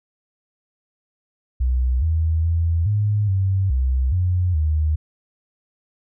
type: tone with pitch steps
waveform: sine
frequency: 63 / 80.6 / 83.3 / 104.4 / 96 / 64.8 / 90.1 / 77.2 Hz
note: B1 / E2 / E2 / G#2 / G2 / C2 / F#2 / D#2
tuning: +35 / -38 / +19 / +10 / -36 / -16 / -45 / -13 cents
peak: -16 dBFS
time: 1.6-4.96 s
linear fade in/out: 10 ms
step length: 420 ms
effects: none